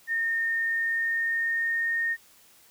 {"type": "tone with pitch glide", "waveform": "sine", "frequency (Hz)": [1829, 1840.7], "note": ["A#6", "A#6"], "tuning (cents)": [-33, -22], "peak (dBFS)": -24, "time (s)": [0.07, 2.17], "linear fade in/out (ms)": 50, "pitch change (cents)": 11, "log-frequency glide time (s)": [0.68, 1.96], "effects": ["white hiss -57 dBFS RMS until 2.7 s"]}